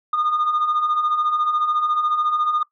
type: beating tone pair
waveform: sine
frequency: 1211 / 1225 Hz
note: D#6 / D#6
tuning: -47 / -27 cents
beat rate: 14 Hz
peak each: -24 / -17 dBFS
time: 0.13-2.63 s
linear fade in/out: 5 ms
effects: noise-tail reverb RT60 0.1 s tail -20 dB re dry + tanh soft clip ceiling -14 dBFS